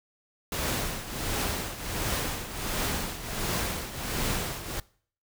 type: noise with tremolo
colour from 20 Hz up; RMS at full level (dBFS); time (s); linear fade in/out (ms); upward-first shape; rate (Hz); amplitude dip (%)
pink; -28; 0.52-4.8; 2; triangle; 1.4; 75
effects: noise-tail reverb RT60 0.5 s tail -22 dB re dry